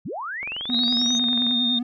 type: linear sweep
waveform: sine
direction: up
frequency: 103.83 to 6390 Hz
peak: -28 dBFS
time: 0.05-1.19 s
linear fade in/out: 10 ms
type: click train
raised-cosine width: 0.5 ms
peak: -22 dBFS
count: 25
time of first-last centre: 0.43-1.511 s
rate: 22.2 Hz
type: tone with vibrato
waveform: triangle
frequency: 240.7 Hz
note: B3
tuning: 44 cents flat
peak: -22 dBFS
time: 0.69-1.83 s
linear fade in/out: 5 ms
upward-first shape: triangle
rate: 9.9 Hz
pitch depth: 76 cents each way
type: tone with pitch glide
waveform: sine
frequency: 3789 to 3662 Hz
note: A#7 to A#7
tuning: +27 to -32 cents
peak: -20 dBFS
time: 0.72-1.79 s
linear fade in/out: 5 ms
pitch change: -59 cents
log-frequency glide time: 0.83-1.35 s
effects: none